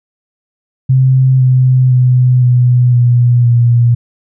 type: tone with pitch steps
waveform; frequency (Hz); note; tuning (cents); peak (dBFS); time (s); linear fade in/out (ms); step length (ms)
sine; 130.81 / 128.41 / 126.06 / 123.75 / 121.49 / 119.26; C3 / C3 / B2 / B2 / B2 / A#2; 0 / -32 / +36 / +4 / -28 / +40; -5; 0.89-3.95; 10; 510
effects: none